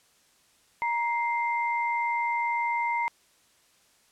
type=tone pair together; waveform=sine; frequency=940 / 2093 Hz; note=A#5 / C7; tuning=+14 / 0 cents; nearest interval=octave + major second; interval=1386 cents; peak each=-26 / -30 dBFS; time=0.82-3.08 s; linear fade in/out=0 ms; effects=white hiss -63 dBFS RMS until 4.11 s + low-pass 10000 Hz 12 dB/octave